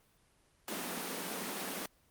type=high-pass noise; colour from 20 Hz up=pink; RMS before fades=-39 dBFS; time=0.68-1.86 s; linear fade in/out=2 ms; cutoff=170 Hz; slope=96 dB/octave; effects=pink hiss -69 dBFS RMS until 2.1 s + Opus 24 kbps